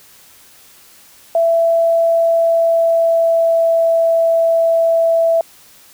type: tone with pitch glide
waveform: sine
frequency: 666 to 661.8 Hz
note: E5 to E5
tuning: +18 to +7 cents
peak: -10 dBFS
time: 1.35-5.41 s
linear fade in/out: 2 ms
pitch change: -11 cents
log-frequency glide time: 2.15-3.88 s
effects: white hiss -45 dBFS RMS until 5.93 s